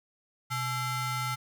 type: ring-modulated tone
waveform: 30% pulse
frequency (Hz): 733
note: F#5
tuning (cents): -16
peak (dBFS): -24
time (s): 0.5-1.36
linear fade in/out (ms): 20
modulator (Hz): 606
effects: none